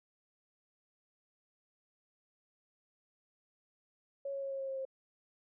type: tone with pitch steps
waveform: sine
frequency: 554.4 / 550.6 / 546.8 / 543 / 539.2 / 535.5 / 531.8 Hz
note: C#5 / C#5 / C#5 / C#5 / C#5 / C5 / C5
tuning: 0 / -12 / -24 / -36 / -48 / +40 / +28 cents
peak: -36 dBFS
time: 4.25-4.852 s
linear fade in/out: 5 ms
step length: 86 ms
effects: none

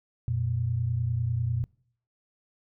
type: tone pair together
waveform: sine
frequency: 89.75 / 119.8 Hz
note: F2 / A#2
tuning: +48 / +48 cents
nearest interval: perfect fourth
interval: 500 cents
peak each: -31 / -26 dBFS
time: 0.28-1.64 s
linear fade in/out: 0 ms
effects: noise-tail reverb RT60 0.6 s tail -24 dB re dry

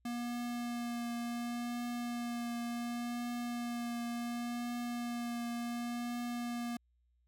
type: tone with vibrato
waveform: square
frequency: 238.6 Hz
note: A#3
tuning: 41 cents sharp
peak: -37 dBFS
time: 0.05-6.77 s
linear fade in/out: 5 ms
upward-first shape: triangle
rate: 0.69 Hz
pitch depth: 16 cents each way
effects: added 60 Hz sine -70 dBFS peak until 7.27 s

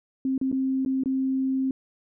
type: tone with dropouts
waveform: sine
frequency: 264.6 Hz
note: C4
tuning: 20 cents sharp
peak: -22 dBFS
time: 0.25-1.71 s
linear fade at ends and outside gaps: 2 ms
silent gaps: 0.379-0.413 / 0.516-0.526 / 0.85-0.86 / 1.036-1.058 s
effects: none

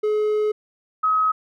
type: tone pair in turn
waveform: triangle / sine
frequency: 424.8 / 1273 Hz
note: G#4 / D#6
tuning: +39 / +39 cents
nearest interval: octave + perfect fifth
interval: 1900 cents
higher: second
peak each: -16 dBFS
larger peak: neither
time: 0.03-0.52 / 1.03-1.32 s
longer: first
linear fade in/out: 10 ms
effects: none

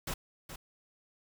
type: noise with echo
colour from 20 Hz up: pink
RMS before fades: -36 dBFS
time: 0.07-0.14 s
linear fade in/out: 5 ms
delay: 420 ms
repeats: 1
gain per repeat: -9 dB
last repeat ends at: 0.56 s
effects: none

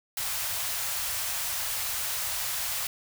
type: band-stop noise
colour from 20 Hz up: white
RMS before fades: -31 dBFS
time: 0.17-2.87 s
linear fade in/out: 2 ms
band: 130 to 600 Hz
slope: 24 dB/octave
effects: none

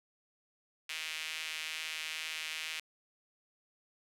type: tone with high-pass filter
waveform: sawtooth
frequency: 157.7 Hz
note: D#3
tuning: 24 cents sharp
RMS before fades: -40 dBFS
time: 0.89-2.8 s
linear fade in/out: 5 ms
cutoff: 2500 Hz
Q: 2.3
effects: low-pass 12000 Hz 12 dB/octave + 10-bit

